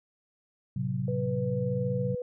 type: chord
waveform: sine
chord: F# diminished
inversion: first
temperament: equal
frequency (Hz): 110 / 130.81 / 185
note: A2 / C3 / F#3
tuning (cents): 0 / 0 / 0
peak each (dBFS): -35 / -30 / -33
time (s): 0.76-2.15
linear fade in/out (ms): 5
type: tone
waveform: sine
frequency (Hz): 493.9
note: B4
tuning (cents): 0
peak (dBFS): -31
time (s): 1.08-2.22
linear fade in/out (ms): 2
effects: none